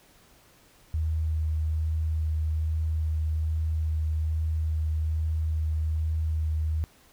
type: tone with vibrato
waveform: sine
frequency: 78.7 Hz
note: D#2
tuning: 20 cents sharp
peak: -24 dBFS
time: 0.94-6.84 s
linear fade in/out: 0 ms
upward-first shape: sine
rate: 1.2 Hz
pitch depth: 12 cents each way
effects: pink hiss -58 dBFS RMS until 7.12 s